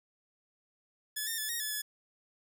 5% pulse tone with pitch steps, 1716 / 1819 / 1729 / 1869 / 1723 / 1709 Hz, A6 / A#6 / A6 / A#6 / A6 / G#6, -44 / -43 / -31 / +4 / -37 / +49 cents, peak -23 dBFS, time 1.16-1.82 s, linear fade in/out 10 ms, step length 110 ms, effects none

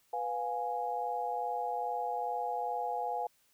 sine chord, F diminished, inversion second, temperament equal with one note detuned, 493.9 / 708.2 / 830.6 Hz, Cb5 / F5 / Ab5, 0 / +24 / 0 cents, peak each -39 / -36 / -35 dBFS, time 0.13-3.27 s, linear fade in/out 5 ms, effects white hiss -70 dBFS RMS until 3.53 s

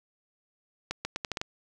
accelerating click train, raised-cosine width 0.2 ms, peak -14 dBFS, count 7, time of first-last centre 0.91-1.415 s, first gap 140 ms, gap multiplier 0.79, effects none

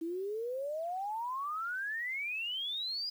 sine exponential sweep, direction up, 320 to 4978 Hz, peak -34 dBFS, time 0.01-3.1 s, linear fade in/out 10 ms, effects 10-bit

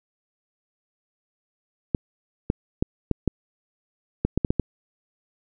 clicks, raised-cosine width 3 ms, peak -7 dBFS, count 10, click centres 1.948 / 2.501 / 2.825 / 3.113 / 3.277 / 4.25 / 4.376 / 4.448 / 4.505 / 4.597 s, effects none

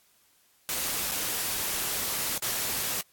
white noise with dropouts, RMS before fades -30 dBFS, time 0.69-3.01 s, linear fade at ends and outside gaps 0 ms, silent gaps 1.113-1.118 / 2.379-2.423 s, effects white hiss -64 dBFS RMS until 3.12 s + AAC 64 kbps

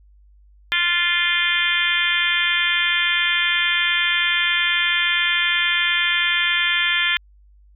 harmonic tone, 348.5 Hz, F4, 4 cents flat, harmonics 3 / 4 / 5 / 6 / 7 / 8 / 9 / 10, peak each -33 / -28 / -22 / -24 / -24 / -33 / -23 / -26 dBFS, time 0.72-7.17 s, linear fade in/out 0 ms, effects added 50 Hz sine -48 dBFS peak until 7.75 s

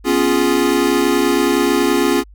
square chord, C# dominant seventh, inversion third, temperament equal with one note detuned, 247.9 / 277.2 / 349.2 / 415.3 Hz, B3 / C#4 / E#4 / G#4, +7 / 0 / 0 / 0 cents, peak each -22 / -18 / -18 / -20 dBFS, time 0.04-2.24 s, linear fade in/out 50 ms, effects added 50 Hz sine -39 dBFS peak until 2.34 s

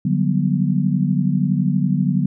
sine chord, G major seventh, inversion second, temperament just, 147 / 183.75 / 196 / 245 Hz, D3 / F#3 / G3 / B3, +2 / -12 / 0 / -14 cents, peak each -20 / -19 / -23 / -23 dBFS, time 0.05-2.26 s, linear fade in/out 5 ms, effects none

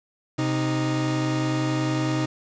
40% pulse tone pair together, 130.2 / 311.1 Hz, C3 / D#4, -8 / 0 cents, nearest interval octave + minor third, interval 1508 cents, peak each -24 dBFS, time 0.38-2.26 s, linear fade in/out 10 ms, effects resampled to 16000 Hz + 8-bit

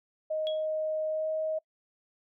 sine tone with pitch glide, 624 to 629.4 Hz, D#5 to D#5, +5 to +20 cents, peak -28 dBFS, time 0.3-1.59 s, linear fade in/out 10 ms, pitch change +15 cents, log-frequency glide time 1.09-1.3 s
sine tone with exponential decay, 3322 Hz, G#7, in tune, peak -32 dBFS, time 0.47-0.66 s, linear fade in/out 0 ms, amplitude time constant 40 ms
effects noise-tail reverb RT60 0.1 s tail -25 dB re dry

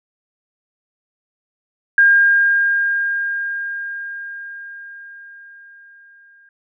sine tone with exponential decay, 1611 Hz, G6, 47 cents sharp, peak -7 dBFS, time 1.98-6.49 s, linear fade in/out 2 ms, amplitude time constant 980 ms, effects none

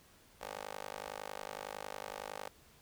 15% pulse tone with high-pass filter, 50.9 Hz, G#1, 34 cents flat, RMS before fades -45 dBFS, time 0.41-2.49 s, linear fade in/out 5 ms, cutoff 640 Hz, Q 1.8, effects pink hiss -63 dBFS RMS until 2.81 s

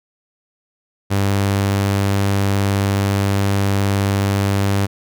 sawtooth tone, 99.2 Hz, G2, 21 cents sharp, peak -11 dBFS, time 1.1-4.87 s, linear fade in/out 20 ms, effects none

